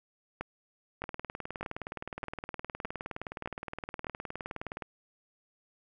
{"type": "two click trains", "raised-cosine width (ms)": 0.5, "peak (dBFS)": [-22, -20], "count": [74, 7], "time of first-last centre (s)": [[1.04, 4.822], [0.41, 4.069]], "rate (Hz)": [19.3, 1.64], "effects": []}